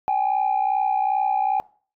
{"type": "tone pair together", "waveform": "sine", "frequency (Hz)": [774, 836.5], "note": ["G5", "G#5"], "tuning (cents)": [-22, 12], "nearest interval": "minor second", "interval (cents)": 134, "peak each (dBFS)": [-20, -20], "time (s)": [0.08, 1.6], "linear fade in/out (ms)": 0, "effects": ["noise-tail reverb RT60 0.4 s tail -22 dB re dry", "tanh soft clip ceiling -14 dBFS"]}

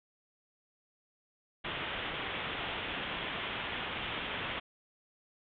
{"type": "low-pass noise", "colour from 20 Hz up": "white", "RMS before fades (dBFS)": -38, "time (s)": [1.64, 4.6], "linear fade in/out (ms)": 10, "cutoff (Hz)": 3500, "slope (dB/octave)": 96, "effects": []}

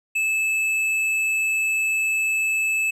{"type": "tone with hard clipping", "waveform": "sine", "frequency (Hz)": 2614, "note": "E7", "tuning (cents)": -15, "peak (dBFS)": -21, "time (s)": [0.15, 2.91], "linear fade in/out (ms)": 10, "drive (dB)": 7, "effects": []}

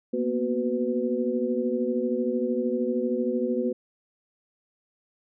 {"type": "tone cluster", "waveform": "sine", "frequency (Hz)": [234.3, 247.3, 371.4, 501], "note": ["A#3", "B3", "F#4", "B4"], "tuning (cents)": [9, 3, 7, 25], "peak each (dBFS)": -29, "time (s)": [0.13, 3.73], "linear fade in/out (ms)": 10, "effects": []}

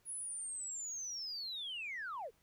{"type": "linear sweep", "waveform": "sine", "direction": "down", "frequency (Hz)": [10548, 392], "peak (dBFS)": -39, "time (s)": [0.05, 2.31], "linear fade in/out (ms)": 50, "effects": ["tanh soft clip ceiling -36 dBFS", "pink hiss -73 dBFS RMS until 2.42 s"]}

